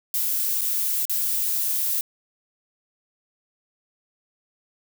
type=noise with dropouts; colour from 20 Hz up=violet; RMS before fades=-24 dBFS; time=0.14-2.01 s; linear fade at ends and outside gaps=1 ms; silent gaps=0.611-0.616 / 1.053-1.096 s; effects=none